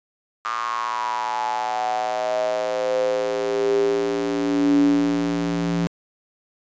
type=tone with high-pass filter sweep; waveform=square; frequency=57.4 Hz; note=A#1; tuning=26 cents flat; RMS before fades=-22 dBFS; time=0.45-5.87 s; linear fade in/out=0 ms; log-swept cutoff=1200 to 200 Hz; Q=8.7; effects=resampled to 16000 Hz